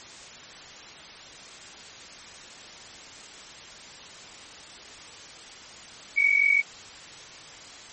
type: tone pair together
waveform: sine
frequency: 2241 / 2287 Hz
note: C#7 / D7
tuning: +18 / -47 cents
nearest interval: unison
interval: 35 cents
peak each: -20 / -23 dBFS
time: 6.16-6.62 s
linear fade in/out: 20 ms
effects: white hiss -44 dBFS RMS until 7.92 s + MP3 32 kbps